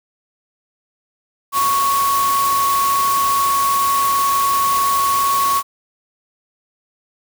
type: tone in noise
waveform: sine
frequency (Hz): 1109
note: C#6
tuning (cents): 0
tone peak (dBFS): -14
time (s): 1.52-5.63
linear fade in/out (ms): 50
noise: white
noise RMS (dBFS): -24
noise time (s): 1.52-5.63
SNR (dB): +7
effects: none